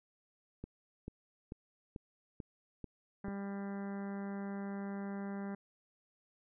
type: click train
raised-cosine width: 3 ms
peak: -30 dBFS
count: 7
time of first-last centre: 0.64-3.283 s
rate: 2.27 Hz
type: harmonic tone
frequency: 198.6 Hz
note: G3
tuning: 23 cents sharp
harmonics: 1 / 2 / 3 / 4 / 5 / 6 / 7 / 8 / 9 / 10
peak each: -39 / -48 / -52 / -52 / -57 / -59 / -58 / -57 / -61 / -62 dBFS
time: 3.24-5.55 s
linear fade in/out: 5 ms
effects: none